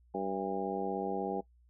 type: harmonic tone with a mistuned harmonic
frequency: 96.5 Hz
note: G2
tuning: 27 cents flat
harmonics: 2 / 3 / 4 / 5 / 6 / 7 / 8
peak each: -40 / -41 / -38 / -39 / -46 / -42 / -38 dBFS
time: 0.14-1.41 s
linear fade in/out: 10 ms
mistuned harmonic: 8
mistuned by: +79 cents
effects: noise-tail reverb RT60 0.1 s tail -19 dB re dry + added 60 Hz sine -61 dBFS peak until 1.69 s